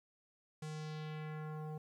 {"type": "tone with low-pass filter sweep", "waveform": "square", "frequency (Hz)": 154.3, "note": "D#3", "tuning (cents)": -14, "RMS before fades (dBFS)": -44, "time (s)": [0.62, 1.78], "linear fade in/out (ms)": 5, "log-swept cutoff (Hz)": [9000, 720], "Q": 1.5, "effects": ["12-bit"]}